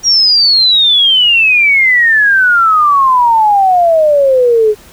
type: exponential sweep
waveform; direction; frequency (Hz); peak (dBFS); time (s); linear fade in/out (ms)
sine; down; 5730 to 415.3; -5; 0.03-4.75; 50
effects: pink hiss -39 dBFS RMS until 4.92 s